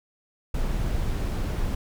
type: noise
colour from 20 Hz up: brown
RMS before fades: -26 dBFS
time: 0.54-1.75 s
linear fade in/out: 5 ms
effects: none